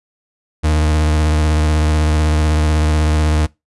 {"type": "tone with vibrato", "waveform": "40% pulse", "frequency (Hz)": 76.8, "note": "D#2", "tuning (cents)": -22, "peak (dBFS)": -11, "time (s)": [0.63, 3.47], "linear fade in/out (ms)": 20, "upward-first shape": "sine", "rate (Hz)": 16, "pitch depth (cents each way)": 34, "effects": ["noise-tail reverb RT60 0.2 s tail -22 dB re dry", "resampled to 24000 Hz"]}